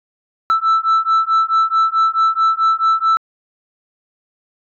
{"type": "beating tone pair", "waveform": "sine", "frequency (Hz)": [1320, 1324.6], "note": ["E6", "E6"], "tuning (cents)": [2, 8], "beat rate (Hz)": 4.6, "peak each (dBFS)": -13, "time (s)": [0.5, 3.17], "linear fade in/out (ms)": 0, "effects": ["tanh soft clip ceiling -9 dBFS"]}